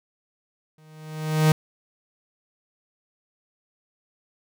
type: tone with exponential growth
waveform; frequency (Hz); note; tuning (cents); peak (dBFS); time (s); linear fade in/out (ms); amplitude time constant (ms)
45% pulse; 155.56; D#3; 0; -13; 0.78-1.52; 2; 160
effects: none